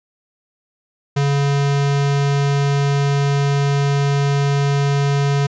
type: tone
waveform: square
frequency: 141.1 Hz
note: C#3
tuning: 31 cents sharp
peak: -15 dBFS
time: 1.16-5.47 s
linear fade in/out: 10 ms
effects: resampled to 16000 Hz